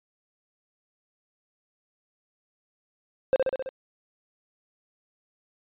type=tone with echo; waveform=triangle; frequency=525 Hz; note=C5; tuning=6 cents sharp; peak=-14 dBFS; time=3.33-3.36 s; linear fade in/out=0 ms; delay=66 ms; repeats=5; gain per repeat=-3 dB; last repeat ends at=3.69 s; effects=tanh soft clip ceiling -10 dBFS + resampled to 8000 Hz